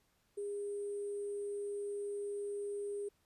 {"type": "tone with sample-and-hold", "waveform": "sine", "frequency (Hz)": 407.1, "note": "G#4", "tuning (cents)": -35, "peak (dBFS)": -37, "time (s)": [0.37, 3.09], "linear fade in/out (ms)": 10, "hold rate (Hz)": 8820, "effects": ["pink hiss -75 dBFS RMS until 3.25 s", "resampled to 32000 Hz"]}